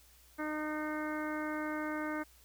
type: harmonic tone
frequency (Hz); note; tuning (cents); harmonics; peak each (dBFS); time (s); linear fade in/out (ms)
305.6; D#4; -31; 1 / 2 / 3 / 4 / 5 / 6 / 7; -37 / -42 / -45 / -44 / -43 / -48 / -48; 0.38-2.24; 20
effects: added 60 Hz sine -63 dBFS peak until 2.44 s + white hiss -63 dBFS RMS until 2.44 s